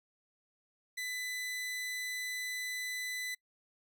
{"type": "tone", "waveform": "sawtooth", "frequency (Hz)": 2000, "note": "B6", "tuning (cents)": 21, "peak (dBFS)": -33, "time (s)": [0.97, 3.35], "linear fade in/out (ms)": 10, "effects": ["noise-tail reverb RT60 0.1 s tail -24 dB re dry"]}